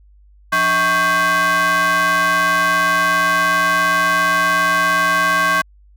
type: ring-modulated tone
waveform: square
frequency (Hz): 233.1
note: A#3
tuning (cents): 0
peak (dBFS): -11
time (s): 0.52-5.62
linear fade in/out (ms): 10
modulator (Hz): 1340
effects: added 50 Hz sine -45 dBFS peak until 5.96 s